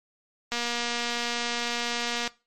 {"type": "click train", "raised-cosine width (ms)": 0.2, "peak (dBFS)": -12, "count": 419, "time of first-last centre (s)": [0.52, 2.276], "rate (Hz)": 238, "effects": ["noise-tail reverb RT60 0.3 s tail -21 dB re dry", "MP3 64 kbps"]}